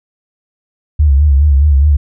sine tone with vibrato, 71.6 Hz, D2, 43 cents flat, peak -5 dBFS, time 0.99-1.97 s, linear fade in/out 10 ms, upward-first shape sine, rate 4.8 Hz, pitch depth 100 cents each way, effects none

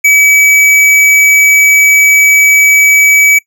square tone, 2285 Hz, D7, 48 cents flat, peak -4 dBFS, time 0.04-3.39 s, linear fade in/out 10 ms, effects noise-tail reverb RT60 0.1 s tail -22 dB re dry

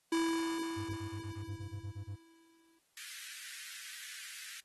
square tone with exponential decay, 329.6 Hz, E4, in tune, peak -29 dBFS, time 0.12-2.79 s, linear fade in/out 5 ms, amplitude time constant 580 ms
triangle tone bursts, 99.9 Hz, G2, 33 cents sharp, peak -37 dBFS, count 12, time 0.76-2.161 s, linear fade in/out 20 ms, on 92 ms, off 27 ms
pink high-pass noise, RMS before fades -48 dBFS, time 2.97-4.6 s, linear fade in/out 2 ms, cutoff 1500 Hz, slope 48 dB/octave
effects white hiss -75 dBFS RMS until 4.64 s + AAC 32 kbps

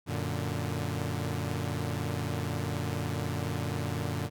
sawtooth chord, Gb augmented, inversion none, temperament equal, 92.5 / 116.54 / 146.83 Hz, Gb2 / Bb2 / D3, 0 / 0 / 0 cents, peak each -31 dBFS, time 0.06-4.3 s, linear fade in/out 50 ms, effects none

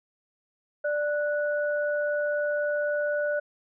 sine tone pair together, 590 / 1473.9 Hz, D5 / F#6, +8 / -7 cents, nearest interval octave + major third, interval 1585 cents, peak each -25 / -31 dBFS, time 0.84-3.4 s, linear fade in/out 10 ms, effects none

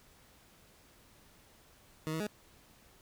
20% pulse tone with pitch steps, 156.9 / 160.1 / 209.5 Hz, D#3 / D#3 / G#3, +15 / +50 / +15 cents, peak -29 dBFS, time 2.07-2.268 s, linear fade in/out 0 ms, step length 66 ms, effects pink hiss -62 dBFS RMS until 3.01 s

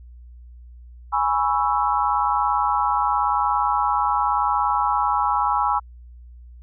sine chord, C# minor seventh, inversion second, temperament equal, 830.6 / 987.8 / 1108.7 / 1318.5 Hz, G#5 / B5 / C#6 / E6, 0 / 0 / 0 / 0 cents, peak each -22 / -23 / -25 / -24 dBFS, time 1.12-5.8 s, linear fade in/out 20 ms, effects added 60 Hz sine -40 dBFS peak until 6.62 s

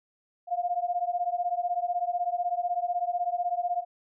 sine beating tone pair, 698.5 / 714.5 Hz, F5 / F5, 0 / +39 cents, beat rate 16 Hz, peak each -29 dBFS, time 0.47-3.85 s, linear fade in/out 50 ms, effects none

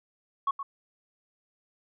sine tone with echo, 1108.7 Hz, C#6, in tune, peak -22 dBFS, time 0.47-0.51 s, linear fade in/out 5 ms, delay 120 ms, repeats 1, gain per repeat -10 dB, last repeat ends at 0.63 s, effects tanh soft clip ceiling -20 dBFS

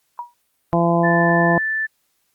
sine tone with exponential decay, 960 Hz, B5, 49 cents flat, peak -22 dBFS, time 0.19-0.34 s, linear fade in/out 1 ms, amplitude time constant 32 ms
harmonic tone, 170 Hz, F3, 46 cents flat, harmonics 1 / 2 / 3 / 4 / 5 / 6, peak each -18 / -21 / -24 / -19 / -25 / -24 dBFS, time 0.73-1.58 s, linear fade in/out 0 ms
sine tone, 1760 Hz, A6, in tune, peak -19 dBFS, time 1.03-1.87 s, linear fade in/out 20 ms
effects white hiss -67 dBFS RMS until 2.34 s + Opus 48 kbps

